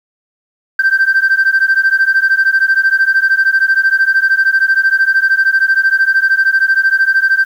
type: beating tone pair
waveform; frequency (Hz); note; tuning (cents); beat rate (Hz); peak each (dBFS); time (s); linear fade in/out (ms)
sine; 1558 / 1571; G6 / G6; -11 / +3; 13; -10; 0.79-7.45; 5
effects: tanh soft clip ceiling -4 dBFS + 7-bit